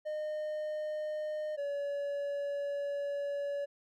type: tone pair in turn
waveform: triangle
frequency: 611 / 568.8 Hz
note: D#5 / C#5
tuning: -32 / +45 cents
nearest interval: minor second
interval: 123 cents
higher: first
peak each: -32 / -31 dBFS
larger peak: second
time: 0.05-1.57 / 1.57-3.66 s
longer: second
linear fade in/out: 20 ms
effects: none